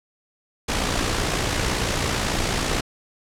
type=noise with amplitude modulation; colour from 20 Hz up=pink; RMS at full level=-21 dBFS; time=0.68-2.81 s; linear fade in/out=10 ms; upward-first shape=sine; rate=58.1 Hz; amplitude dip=45%; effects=low-pass 8000 Hz 12 dB/octave